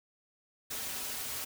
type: noise with comb filter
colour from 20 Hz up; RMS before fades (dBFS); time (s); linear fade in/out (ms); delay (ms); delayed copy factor
white; -38; 0.7-1.45; 10; 5.8; -0.9
effects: none